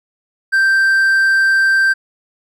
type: tone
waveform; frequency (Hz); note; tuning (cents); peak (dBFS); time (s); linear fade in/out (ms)
triangle; 1568; G6; 0; -8; 0.52-1.94; 20
effects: none